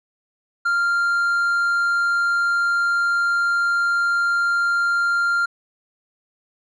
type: tone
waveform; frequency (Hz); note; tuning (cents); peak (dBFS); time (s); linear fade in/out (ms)
triangle; 1393; F6; -5; -15; 0.65-5.46; 10
effects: resampled to 22050 Hz